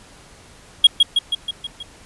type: tone with echo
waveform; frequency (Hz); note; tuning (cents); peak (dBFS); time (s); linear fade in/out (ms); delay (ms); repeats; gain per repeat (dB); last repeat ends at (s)
triangle; 3289; G#7; -18; -3; 0.84-0.87; 5; 160; 6; -4; 1.83
effects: pink hiss -46 dBFS RMS until 2.05 s + resampled to 24000 Hz